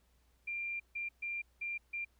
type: tone bursts at uneven times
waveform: sine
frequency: 2382 Hz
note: D7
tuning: 24 cents sharp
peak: -36 dBFS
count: 5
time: 0.47-0.8 / 0.95-1.09 / 1.22-1.42 / 1.61-1.78 / 1.93-2.05 s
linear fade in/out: 10 ms
effects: added 60 Hz sine -69 dBFS peak until 2.19 s + pink hiss -75 dBFS RMS until 2.19 s